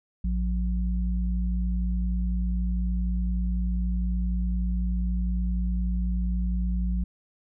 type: tone pair together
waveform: sine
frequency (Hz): 56.79 / 180.8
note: A#1 / F#3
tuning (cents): -45 / -40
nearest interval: octave + minor sixth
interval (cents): 2005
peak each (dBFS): -24 / -30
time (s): 0.24-7.04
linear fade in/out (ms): 5
effects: none